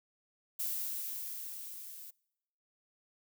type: noise with level ramp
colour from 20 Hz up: violet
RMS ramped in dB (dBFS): -35 to -49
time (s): 0.59-2.11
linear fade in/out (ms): 10
effects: noise-tail reverb RT60 0.9 s tail -26 dB re dry